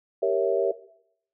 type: chord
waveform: sine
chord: G diminished seventh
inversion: none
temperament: equal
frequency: 392 / 466.2 / 554.4 / 659.3 Hz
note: G4 / Bb4 / Db5 / Fb5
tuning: 0 / 0 / 0 / 0 cents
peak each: -26 dBFS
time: 0.22-0.72 s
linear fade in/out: 10 ms
effects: noise-tail reverb RT60 0.7 s tail -17 dB re dry